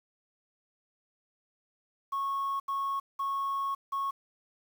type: tone bursts at uneven times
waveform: sine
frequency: 1100 Hz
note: C#6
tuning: 14 cents flat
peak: -27 dBFS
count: 4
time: 2.12-2.6 / 2.68-3 / 3.19-3.75 / 3.92-4.11 s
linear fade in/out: 10 ms
effects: tanh soft clip ceiling -27 dBFS + 9-bit